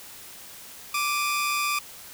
sawtooth tone pair together, 1174.7 / 2486 Hz, D6 / D#7, 0 / -2 cents, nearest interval octave + minor second, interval 1298 cents, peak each -22 / -25 dBFS, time 0.94-1.79 s, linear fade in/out 5 ms, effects white hiss -44 dBFS RMS until 2.13 s

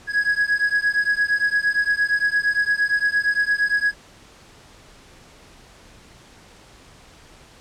triangle beating tone pair, 1661.2 / 1669.9 Hz, G#6 / G#6, 0 / +9 cents, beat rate 8.7 Hz, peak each -19 dBFS, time 0.07-3.94 s, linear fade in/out 50 ms, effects pink hiss -48 dBFS RMS until 7.6 s + low-pass 8000 Hz 12 dB/octave

